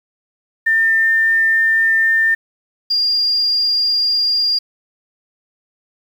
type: tone pair in turn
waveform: sine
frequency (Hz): 1801 / 4808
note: A6 / D8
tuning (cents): +40 / +40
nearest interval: octave + perfect fourth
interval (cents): 1700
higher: second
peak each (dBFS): -11 / -13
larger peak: first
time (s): 0.66-2.35 / 2.9-4.59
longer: neither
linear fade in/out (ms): 10
effects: 7-bit